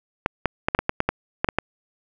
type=clicks; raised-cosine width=0.5 ms; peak=-4 dBFS; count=11; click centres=0.261 / 0.457 / 0.685 / 0.749 / 0.79 / 0.894 / 1.004 / 1.09 / 1.445 / 1.488 / 1.586 s; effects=none